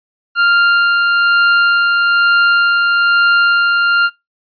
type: tone with tremolo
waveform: 40% pulse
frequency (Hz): 1396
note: F6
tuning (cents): -1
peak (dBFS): -7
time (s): 0.35-4.1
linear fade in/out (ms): 50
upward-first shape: sine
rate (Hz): 1.1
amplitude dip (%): 25
effects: noise-tail reverb RT60 0.2 s tail -22 dB re dry + resampled to 11025 Hz